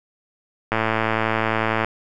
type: click train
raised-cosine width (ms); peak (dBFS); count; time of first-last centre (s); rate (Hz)
0.5; -5; 126; 0.72-1.846; 111
effects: none